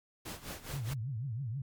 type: noise with tremolo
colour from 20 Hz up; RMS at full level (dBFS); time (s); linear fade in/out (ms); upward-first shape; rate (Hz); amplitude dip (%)
pink; -41; 0.25-0.94; 10; sine; 4.8; 80
type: tone with vibrato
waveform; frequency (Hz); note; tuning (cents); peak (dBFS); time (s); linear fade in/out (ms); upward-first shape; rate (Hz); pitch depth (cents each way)
sine; 123.3; B2; -2; -34; 0.73-1.62; 5; triangle; 6.2; 300
effects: MP3 96 kbps